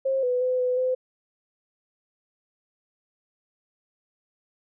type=tone with pitch steps; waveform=sine; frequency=534 / 497.1 / 507 / 501 / 511 Hz; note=C5 / B4 / B4 / B4 / C5; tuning=+35 / +11 / +45 / +25 / -41 cents; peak=-21 dBFS; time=0.05-0.95 s; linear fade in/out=10 ms; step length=180 ms; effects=none